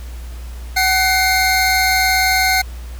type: tone pair together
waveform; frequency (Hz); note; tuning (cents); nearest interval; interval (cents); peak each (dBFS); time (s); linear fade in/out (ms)
25% pulse; 753 / 2113; F#5 / C7; +30 / +16; octave + tritone; 1786; -12; 0.76-2.62; 10
effects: added 60 Hz sine -27 dBFS peak until 2.99 s + pink hiss -42 dBFS RMS until 2.99 s